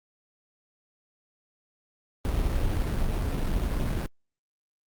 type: noise with sample-and-hold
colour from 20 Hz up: brown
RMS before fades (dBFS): -26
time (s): 2.25-4.06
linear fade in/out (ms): 0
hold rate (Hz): 3150
effects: Opus 32 kbps